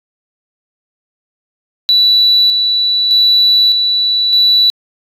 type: tone with tremolo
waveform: sine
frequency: 3951 Hz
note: B7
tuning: in tune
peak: -5 dBFS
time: 1.89-4.7 s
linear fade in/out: 0 ms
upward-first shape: square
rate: 0.82 Hz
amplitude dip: 40%
effects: tanh soft clip ceiling -2 dBFS